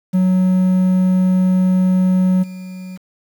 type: tone with level steps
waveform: triangle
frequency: 185 Hz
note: F#3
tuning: in tune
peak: -9 / -26 dBFS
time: 0.13-2.98 s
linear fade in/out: 20 ms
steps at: 2.42 s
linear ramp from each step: 20 ms
effects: 7-bit